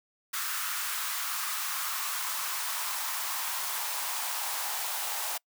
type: noise with high-pass filter sweep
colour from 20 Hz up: white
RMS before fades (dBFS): -33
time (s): 0.33-5.38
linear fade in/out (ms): 10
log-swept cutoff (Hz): 1300 to 790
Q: 2.8
effects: noise-tail reverb RT60 0.1 s tail -26 dB re dry